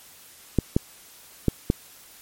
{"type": "clicks", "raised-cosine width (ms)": 3, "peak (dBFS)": -5, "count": 4, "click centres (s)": [0.587, 0.765, 1.483, 1.701], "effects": ["white hiss -49 dBFS RMS until 2.21 s", "MP3 64 kbps"]}